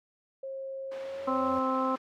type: tone with pitch glide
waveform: sine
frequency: 537 to 551.1 Hz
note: C5 to C#5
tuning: +45 to -10 cents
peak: -35 dBFS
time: 0.43-1.58 s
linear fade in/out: 5 ms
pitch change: +45 cents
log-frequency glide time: 1.02-1.31 s
type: tone with exponential growth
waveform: sawtooth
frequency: 87.9 Hz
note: F2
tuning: 12 cents sharp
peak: -40 dBFS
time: 0.76-1.59 s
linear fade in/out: 0 ms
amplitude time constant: 180 ms
type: band-pass noise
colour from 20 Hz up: pink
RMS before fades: -50 dBFS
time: 0.91-1.98 s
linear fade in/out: 10 ms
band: 360 to 3100 Hz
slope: 12 dB/octave
type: harmonic tone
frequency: 261.6 Hz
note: C4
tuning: in tune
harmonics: 1 / 2 / 3 / 4 / 5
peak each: -31 / -32 / -37 / -31 / -33 dBFS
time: 1.27-1.96 s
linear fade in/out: 10 ms
effects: none